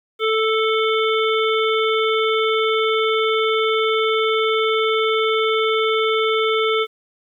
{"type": "harmonic tone", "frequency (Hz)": 440, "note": "A4", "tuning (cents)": 0, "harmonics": [1, 3, 5, 7, 8], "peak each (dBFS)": [-18, -22, -25, -28, -27], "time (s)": [0.19, 6.87], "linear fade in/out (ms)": 50, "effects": ["9-bit"]}